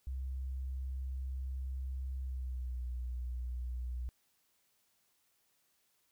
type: tone with pitch glide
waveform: sine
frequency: 65.41 to 61.38 Hz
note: C2 to B1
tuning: 0 to -10 cents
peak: -36 dBFS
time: 0.07-4.09 s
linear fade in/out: 0 ms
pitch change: -110 cents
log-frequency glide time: 2.17-2.85 s
effects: white hiss -75 dBFS RMS until 6.11 s